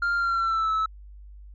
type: tone with pitch glide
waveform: sine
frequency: 1396.9 to 1303.4 Hz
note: F6 to E6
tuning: 0 to -20 cents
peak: -19 dBFS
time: 0.02-0.86 s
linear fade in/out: 5 ms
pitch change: -120 cents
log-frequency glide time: 0.16-0.72 s
effects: tanh soft clip ceiling -21 dBFS + added 50 Hz sine -42 dBFS peak until 1.54 s